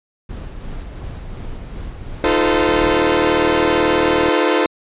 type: noise with tremolo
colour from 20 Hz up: brown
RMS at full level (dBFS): -28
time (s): 0.29-2.93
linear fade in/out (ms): 5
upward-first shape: sine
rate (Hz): 2.8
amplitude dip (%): 30
type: chord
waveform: sawtooth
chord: F dominant seventh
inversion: third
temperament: equal with one note detuned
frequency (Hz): 311.1 / 349.2 / 440 / 512.5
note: Eb4 / F4 / A4 / C5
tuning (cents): 0 / 0 / 0 / -36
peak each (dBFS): -15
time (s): 2.24-4.66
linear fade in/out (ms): 0
type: click train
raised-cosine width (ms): 3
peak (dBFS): -15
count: 64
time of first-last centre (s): 2.69-4.285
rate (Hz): 39.5
effects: resampled to 8000 Hz